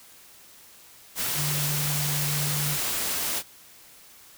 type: tone in noise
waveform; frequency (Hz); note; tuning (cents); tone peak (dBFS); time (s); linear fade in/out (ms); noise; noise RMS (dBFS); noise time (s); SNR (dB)
sine; 146.83; D3; 0; -28; 1.35-2.78; 50; white; -28; 1.15-3.43; -3
effects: white hiss -51 dBFS RMS until 4.37 s